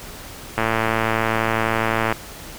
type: click train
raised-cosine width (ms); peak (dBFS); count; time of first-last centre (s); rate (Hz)
0.5; -4; 174; 0.58-2.125; 112
effects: pink hiss -37 dBFS RMS until 2.58 s